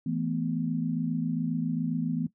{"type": "chord", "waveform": "sine", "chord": "E suspended fourth", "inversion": "none", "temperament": "just", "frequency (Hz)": [164.81, 219.8, 247.2], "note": ["E3", "A3", "B3"], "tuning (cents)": [0, -2, 2], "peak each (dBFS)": [-30, -33, -30], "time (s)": [0.06, 2.27], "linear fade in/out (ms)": 5, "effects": ["noise-tail reverb RT60 0.1 s tail -17 dB re dry"]}